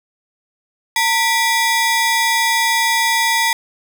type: ring-modulated tone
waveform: sawtooth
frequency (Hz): 1440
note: F#6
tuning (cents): -47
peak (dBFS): -7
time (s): 0.96-3.53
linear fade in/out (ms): 2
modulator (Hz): 527
effects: 8-bit